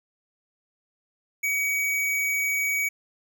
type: tone with hard clipping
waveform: sine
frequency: 2263 Hz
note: C#7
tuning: 35 cents sharp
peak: -24 dBFS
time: 1.43-2.89 s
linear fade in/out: 10 ms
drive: 18 dB
effects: none